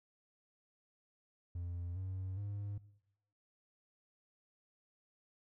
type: tone with pitch steps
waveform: triangle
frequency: 87.4 / 94.22 / 101.56 Hz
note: F2 / F#2 / G#2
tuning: +2 / +32 / -38 cents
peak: -36 dBFS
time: 1.55-2.78 s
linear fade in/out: 5 ms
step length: 410 ms
effects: noise-tail reverb RT60 0.8 s tail -20 dB re dry + tanh soft clip ceiling -32 dBFS